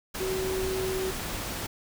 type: tone in noise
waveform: sine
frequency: 377.3 Hz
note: F#4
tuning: 34 cents sharp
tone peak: -28 dBFS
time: 0.2-1.11 s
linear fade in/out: 10 ms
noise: pink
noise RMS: -34 dBFS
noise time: 0.14-1.67 s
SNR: +3 dB
effects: none